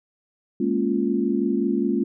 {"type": "chord", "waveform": "sine", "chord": "Bb minor seventh", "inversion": "third", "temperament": "equal", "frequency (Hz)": [207.7, 233.1, 277.2, 349.2], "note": ["Ab3", "Bb3", "Db4", "F4"], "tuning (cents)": [0, 0, 0, 0], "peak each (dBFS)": -25, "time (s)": [0.6, 2.04], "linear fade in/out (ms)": 5, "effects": []}